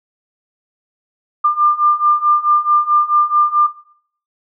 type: beating tone pair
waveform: sine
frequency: 1194 / 1198.6 Hz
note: D6 / D6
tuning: +28 / +35 cents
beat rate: 4.6 Hz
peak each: -14 dBFS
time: 1.44-3.67 s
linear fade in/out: 10 ms
effects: noise-tail reverb RT60 0.6 s tail -17 dB re dry